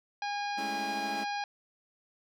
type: harmonic tone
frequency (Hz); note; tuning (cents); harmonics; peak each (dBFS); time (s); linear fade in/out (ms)
817; G#5; -29; 1 / 2 / 3 / 4 / 5 / 6 / 7; -33 / -40 / -42 / -49 / -45 / -47 / -53; 0.22-1.44; 2
type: chord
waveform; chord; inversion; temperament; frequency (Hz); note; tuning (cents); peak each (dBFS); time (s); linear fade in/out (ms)
sawtooth; A major seventh; third; equal; 207.7 / 220 / 277.2 / 329.6; G#3 / A3 / C#4 / E4; 0 / 0 / 0 / 0; -39 / -42 / -39 / -40; 0.57-1.25; 20
effects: none